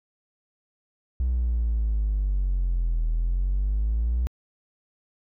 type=exponential two-way sweep; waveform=triangle; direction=down then up; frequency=63.5 to 39.92 to 62 Hz; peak=-18 dBFS; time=1.2-4.27 s; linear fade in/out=0 ms; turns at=3.08 s; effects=tanh soft clip ceiling -17 dBFS